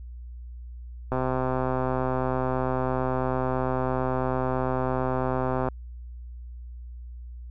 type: click train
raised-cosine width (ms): 1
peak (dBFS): -13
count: 590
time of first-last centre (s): 1.12-5.686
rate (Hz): 129
effects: added 60 Hz sine -37 dBFS peak until 7.5 s